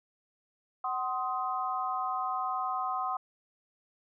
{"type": "chord", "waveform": "sine", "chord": "C diminished", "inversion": "second", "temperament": "just", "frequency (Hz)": [753.5, 1046.5, 1255.8], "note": ["Gb5", "C6", "Eb6"], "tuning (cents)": [31, 0, 16], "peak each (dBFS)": -34, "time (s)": [0.84, 3.17], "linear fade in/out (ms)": 5, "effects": []}